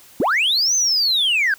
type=linear two-way sweep; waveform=sine; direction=up then down; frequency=183.5 to 6272 to 1513 Hz; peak=-13 dBFS; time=0.2-1.54 s; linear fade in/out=2 ms; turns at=0.75 s; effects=tanh soft clip ceiling -13 dBFS + white hiss -47 dBFS RMS until 1.58 s